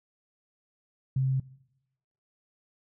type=tone; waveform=sine; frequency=132.3 Hz; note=C3; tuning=20 cents sharp; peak=-23 dBFS; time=1.16-1.4 s; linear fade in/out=5 ms; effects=noise-tail reverb RT60 0.9 s tail -22 dB re dry